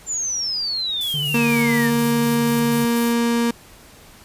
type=exponential sweep; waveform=sine; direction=down; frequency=7290 to 1760 Hz; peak=-21 dBFS; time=0.06-1.91 s; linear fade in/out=50 ms
type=noise with tremolo; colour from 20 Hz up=violet; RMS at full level=-29 dBFS; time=1.01-3.13 s; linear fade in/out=0 ms; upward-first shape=square; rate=4.1 Hz; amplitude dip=35%
type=tone with vibrato; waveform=triangle; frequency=146.4 Hz; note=D3; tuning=5 cents flat; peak=-23 dBFS; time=1.14-2.85 s; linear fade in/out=0 ms; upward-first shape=sine; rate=13 Hz; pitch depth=64 cents each way
type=tone; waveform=35% pulse; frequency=234.7 Hz; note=A#3; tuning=12 cents sharp; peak=-15 dBFS; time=1.34-3.51 s; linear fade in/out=5 ms
effects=pink hiss -46 dBFS RMS until 4.24 s + resampled to 32000 Hz